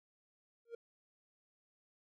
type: tone with exponential growth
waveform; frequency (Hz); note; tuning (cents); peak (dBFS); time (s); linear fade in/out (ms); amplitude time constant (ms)
triangle; 466.2; A#4; 0; -37; 0.65-0.75; 5; 20
effects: none